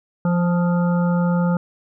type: harmonic tone with a mistuned harmonic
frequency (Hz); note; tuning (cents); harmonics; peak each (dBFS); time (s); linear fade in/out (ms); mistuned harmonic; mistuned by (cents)
174.61; F3; 0; 1 / 3 / 5 / 7 / 8; -16 / -26 / -30 / -33 / -34; 0.25-1.57; 2; 7; +32
effects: none